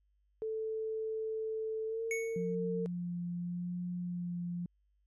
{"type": "tone with pitch glide", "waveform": "sine", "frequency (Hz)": [440, 453.9], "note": ["A4", "A#4"], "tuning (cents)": [0, -46], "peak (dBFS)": -34, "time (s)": [0.42, 2.86], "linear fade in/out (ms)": 0, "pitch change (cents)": 54, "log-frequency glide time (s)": [1.87, 2.01]}
{"type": "tone with exponential decay", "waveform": "square", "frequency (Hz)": 2217, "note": "C#7", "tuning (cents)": 0, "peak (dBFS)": -33, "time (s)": [2.11, 2.55], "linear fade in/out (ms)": 1, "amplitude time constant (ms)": 95}
{"type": "tone with vibrato", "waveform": "sine", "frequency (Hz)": 176, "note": "F3", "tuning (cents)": 14, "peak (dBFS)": -35, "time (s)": [2.36, 4.66], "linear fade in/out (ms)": 2, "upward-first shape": "sine", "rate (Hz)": 0.83, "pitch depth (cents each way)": 16}
{"effects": ["added 50 Hz sine -70 dBFS peak until 5.06 s", "resampled to 24000 Hz"]}